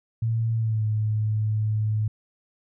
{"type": "tone with pitch glide", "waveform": "sine", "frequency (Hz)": [113.7, 107.69], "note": ["A#2", "A2"], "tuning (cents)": [-43, -37], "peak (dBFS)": -21, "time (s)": [0.22, 2.08], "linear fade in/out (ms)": 5, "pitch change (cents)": -94, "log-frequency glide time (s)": [0.55, 0.85], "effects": []}